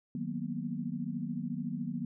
sine chord, B major seventh, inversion first, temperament equal, 155.56 / 185 / 233.1 / 246.9 Hz, D#3 / F#3 / A#3 / B3, 0 / 0 / 0 / 0 cents, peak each -40 / -39 / -38 / -39 dBFS, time 0.15-2.05 s, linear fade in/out 2 ms, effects none

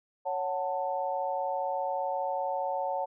sine chord, F# minor, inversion second, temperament just, 555 / 740 / 888 Hz, C#5 / F#5 / A5, +2 / 0 / +16 cents, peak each -33 dBFS, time 0.25-3.06 s, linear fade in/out 20 ms, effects none

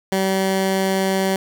15% pulse tone, 191.6 Hz, G3, 39 cents flat, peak -11 dBFS, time 0.12-1.36 s, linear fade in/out 2 ms, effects none

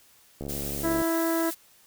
click train, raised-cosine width 2 ms, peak -22 dBFS, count 44, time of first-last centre 0.41-1.017 s, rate 70.8 Hz
blue noise, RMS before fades -35 dBFS, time 0.48-1.55 s, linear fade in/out 20 ms
harmonic tone, 329.6 Hz, E4, in tune, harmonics 1 / 2 / 3 / 4 / 5 / 6, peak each -25 / -30 / -35 / -37 / -38 / -43 dBFS, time 0.83-1.51 s, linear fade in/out 20 ms
effects white hiss -58 dBFS RMS until 1.86 s

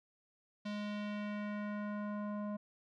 square tone with low-pass filter sweep, 207.7 Hz, G#3, in tune, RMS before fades -40 dBFS, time 0.65-2.57 s, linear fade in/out 10 ms, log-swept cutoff 4100 to 880 Hz, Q 1.5, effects none

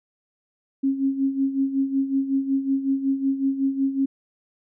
sine tone with tremolo, 271.3 Hz, C#4, 37 cents flat, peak -17 dBFS, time 0.83-4.06 s, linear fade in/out 10 ms, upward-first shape sine, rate 5.4 Hz, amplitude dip 70%, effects none

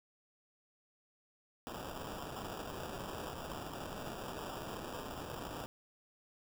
white noise with sample-and-hold, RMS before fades -44 dBFS, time 1.67-5.66 s, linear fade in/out 0 ms, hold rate 2100 Hz, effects none

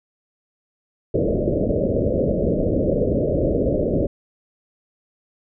white low-pass noise, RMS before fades -20 dBFS, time 1.14-4.07 s, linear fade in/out 5 ms, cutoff 610 Hz, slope 96 dB/octave, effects none

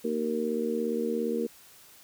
harmonic tone, 77.3 Hz, D#2, 11 cents flat, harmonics 3 / 4 / 5 / 6, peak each -31 / -36 / -34 / -30 dBFS, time 0.04-1.47 s, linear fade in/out 10 ms, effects white hiss -54 dBFS RMS until 2.03 s

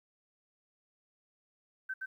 sine tone with echo, 1540 Hz, G6, 31 cents flat, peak -34 dBFS, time 1.89-1.94 s, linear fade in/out 10 ms, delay 120 ms, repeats 1, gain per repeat -2 dB, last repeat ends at 2.06 s, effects 12-bit

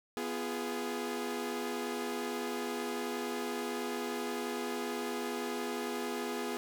sawtooth chord, F diminished, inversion second, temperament equal with one note detuned, 246.9 / 344.6 / 415.3 Hz, Cb4 / F4 / Ab4, 0 / -23 / 0 cents, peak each -35 / -37 / -34 dBFS, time 0.17-6.57 s, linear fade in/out 0 ms, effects none

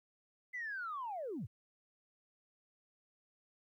sine linear sweep, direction down, 2048 to 74.2 Hz, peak -38 dBFS, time 0.53-1.47 s, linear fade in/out 20 ms, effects tanh soft clip ceiling -34 dBFS + 13-bit

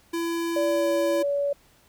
square tone, 335.8 Hz, E4, 32 cents sharp, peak -26 dBFS, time 0.13-1.23 s, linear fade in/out 10 ms
sine tone with pitch glide, 580 to 568.4 Hz, D5 to C#5, -22 to +43 cents, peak -22 dBFS, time 0.56-1.53 s, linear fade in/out 5 ms, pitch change -35 cents, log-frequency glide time 0.7-0.88 s
effects pink hiss -59 dBFS RMS until 1.88 s

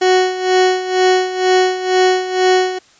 30% pulse tone with tremolo, 370 Hz, F#4, in tune, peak -6 dBFS, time 0.01-2.79 s, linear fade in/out 10 ms, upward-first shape sine, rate 2.1 Hz, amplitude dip 75%, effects white hiss -49 dBFS RMS until 2.99 s + resampled to 16000 Hz

